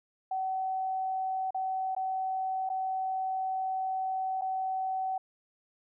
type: tone with dropouts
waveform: sine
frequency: 758 Hz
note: F#5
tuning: 42 cents sharp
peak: -29 dBFS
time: 0.31-5.18 s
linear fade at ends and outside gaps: 5 ms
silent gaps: 1.507-1.545 / 1.95-1.964 / 2.692-2.699 / 4.412-4.418 s
effects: none